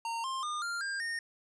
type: tone with pitch steps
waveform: square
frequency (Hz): 920 / 1056.8 / 1213.9 / 1394.5 / 1601.8 / 1840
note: A#5 / C6 / D#6 / F6 / G6 / A#6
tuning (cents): -23 / +17 / -43 / -3 / +37 / -23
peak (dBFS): -34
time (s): 0.05-1.19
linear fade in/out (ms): 2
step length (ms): 190
effects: resampled to 22050 Hz